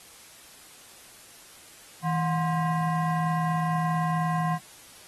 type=tone with frequency modulation; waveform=sine; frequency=162.6 Hz; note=E3; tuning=23 cents flat; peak=-23 dBFS; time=2.02-4.59 s; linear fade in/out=50 ms; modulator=886 Hz; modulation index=1; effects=white hiss -50 dBFS RMS until 5.07 s + AAC 32 kbps